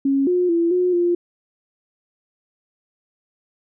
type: tone with pitch steps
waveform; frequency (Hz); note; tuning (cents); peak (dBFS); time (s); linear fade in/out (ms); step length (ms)
sine; 274.2 / 358.8 / 337.5 / 361.2 / 348.7; C#4 / F4 / E4 / F#4 / F4; -19 / +47 / +41 / -42 / -3; -15; 0.05-1.15; 5; 220
effects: none